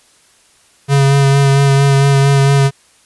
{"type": "tone with vibrato", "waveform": "square", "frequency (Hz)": 138.59, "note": "C#3", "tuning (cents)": 0, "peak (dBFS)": -8, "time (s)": [0.88, 2.71], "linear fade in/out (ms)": 50, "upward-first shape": "sine", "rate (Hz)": 4.4, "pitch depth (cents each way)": 19, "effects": ["white hiss -50 dBFS RMS until 3.05 s", "resampled to 24000 Hz"]}